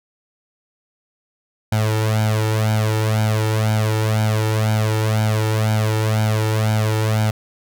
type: tone with flanger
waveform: sawtooth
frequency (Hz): 108.7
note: A2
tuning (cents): -21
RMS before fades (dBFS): -18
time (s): 1.72-7.31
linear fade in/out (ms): 5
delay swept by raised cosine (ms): 1.3 to 2.24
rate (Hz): 2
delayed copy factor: +0.85
effects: none